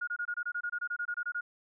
sine tone bursts, 1434 Hz, F6, 45 cents sharp, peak -31 dBFS, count 16, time 0.01-1.41 s, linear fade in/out 10 ms, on 65 ms, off 24 ms, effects none

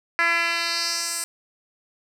10% pulse tone with band-pass filter sweep, 338 Hz, E4, 43 cents sharp, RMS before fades -24 dBFS, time 0.19-1.24 s, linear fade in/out 0 ms, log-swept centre 1900 to 8800 Hz, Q 2.2, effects none

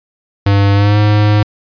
square tone with pitch glide, 100 to 104.91 Hz, G2 to G#2, +35 to +18 cents, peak -8 dBFS, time 0.46-1.43 s, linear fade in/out 5 ms, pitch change +83 cents, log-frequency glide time 0.74-0.98 s, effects resampled to 11025 Hz

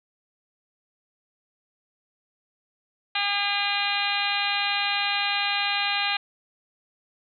harmonic tone, 404.5 Hz, G#4, 46 cents flat, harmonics 2 / 3 / 4 / 5 / 6 / 7 / 8 / 9 / 10, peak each -30 / -34 / -32 / -33 / -29 / -31 / -34 / -34 / -31 dBFS, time 3.15-6.17 s, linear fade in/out 5 ms, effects none

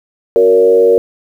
sine tone with frequency modulation, 466.2 Hz, A#4, in tune, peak -5 dBFS, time 0.36-0.98 s, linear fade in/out 0 ms, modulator 97.7 Hz, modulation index 0.82, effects 7-bit

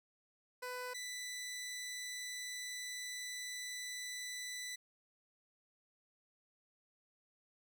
15% pulse tone pair in turn, 499.1 / 1986 Hz, B4 / B6, +18 / +9 cents, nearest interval 2 octaves, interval 2391 cents, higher second, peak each -35 / -36 dBFS, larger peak first, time 0.62-0.94 / 0.94-4.76 s, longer second, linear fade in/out 10 ms, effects none

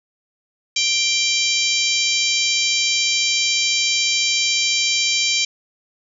harmonic tone, 786 Hz, G5, 4 cents sharp, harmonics 3 / 4 / 5 / 6 / 7 / 8 / 9, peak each -22 / -23 / -24 / -25 / -25 / -26 / -27 dBFS, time 0.76-5.45 s, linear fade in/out 5 ms, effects none

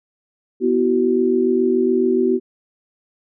sine chord, B suspended fourth, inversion none, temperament equal with one note detuned, 246.9 / 329.6 / 376.7 Hz, B3 / E4 / F#4, 0 / 0 / +31 cents, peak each -19 / -22 / -16 dBFS, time 0.6-2.4 s, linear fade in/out 50 ms, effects none

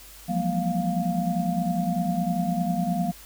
sine tone cluster, 172.5 / 182.4 / 205.5 / 237.6 / 700 Hz, F3 / F#3 / G#3 / A#3 / F5, -21 / -24 / -18 / +33 / +4 cents, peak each -29 / -27 / -32 / -30 / -29 dBFS, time 0.28-3.12 s, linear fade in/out 20 ms, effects added 50 Hz sine -50 dBFS peak until 3.25 s + white hiss -47 dBFS RMS until 3.25 s

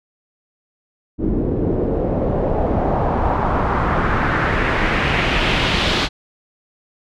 pink noise with low-pass filter sweep, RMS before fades -18 dBFS, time 1.18-6.09 s, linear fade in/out 50 ms, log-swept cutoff 320 to 3900 Hz, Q 2, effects none

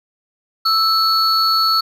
triangle tone pair together, 1317 / 4403 Hz, E6 / C#8, -2 / -13 cents, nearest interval octave + major sixth, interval 2089 cents, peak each -14 dBFS, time 0.65-1.81 s, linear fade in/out 10 ms, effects none

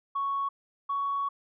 sine tone pair in turn, 1110 / 1117.7 Hz, C#6 / C#6, +2 / +14 cents, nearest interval unison, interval 12 cents, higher second, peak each -26 / -26 dBFS, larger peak neither, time 0.15-0.49 / 0.89-1.29 s, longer second, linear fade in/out 10 ms, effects tanh soft clip ceiling -22 dBFS

